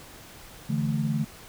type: chord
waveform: sine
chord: D suspended second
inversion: none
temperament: equal with one note detuned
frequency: 145.57 / 164.81 / 220 Hz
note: D3 / E3 / A3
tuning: -15 / 0 / 0 cents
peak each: -27 / -30 / -28 dBFS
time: 0.69-1.25 s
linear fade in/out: 10 ms
effects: pink hiss -47 dBFS RMS until 1.48 s